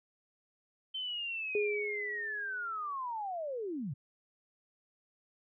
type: linear sweep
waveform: sine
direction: down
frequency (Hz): 3102 to 116.54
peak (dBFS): -35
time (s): 0.94-3.94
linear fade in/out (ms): 10
type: tone with exponential decay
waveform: sine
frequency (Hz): 415.7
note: G#4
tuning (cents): +2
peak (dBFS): -27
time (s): 1.55-2.93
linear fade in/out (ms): 2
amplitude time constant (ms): 300
effects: none